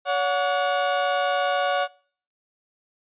30% pulse tone pair together, 566.1 / 730 Hz, C#5 / F#5, +36 / -24 cents, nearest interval major third, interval 440 cents, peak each -21 dBFS, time 0.05-1.88 s, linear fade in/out 50 ms, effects noise-tail reverb RT60 0.5 s tail -23 dB re dry + resampled to 8000 Hz

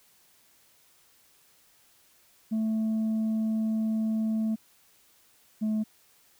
sine tone pair in turn, 220 / 216.1 Hz, A3 / A3, 0 / -31 cents, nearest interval unison, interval 31 cents, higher first, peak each -22 dBFS, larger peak neither, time 2.51-4.56 / 5.61-5.84 s, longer first, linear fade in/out 20 ms, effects tanh soft clip ceiling -24 dBFS + white hiss -62 dBFS RMS until 6.39 s

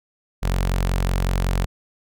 sawtooth tone with notch filter, 45.37 Hz, F#1, 33 cents flat, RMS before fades -21 dBFS, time 0.42-1.66 s, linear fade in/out 20 ms, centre 310 Hz, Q 1.9, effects none

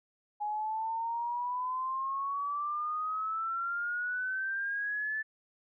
sine exponential sweep, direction up, 830.6 to 1756 Hz, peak -31 dBFS, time 0.4-5.23 s, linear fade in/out 20 ms, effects none

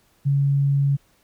sine tone, 140 Hz, C#3, 18 cents sharp, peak -16 dBFS, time 0.25-0.97 s, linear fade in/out 20 ms, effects pink hiss -61 dBFS RMS until 1.23 s

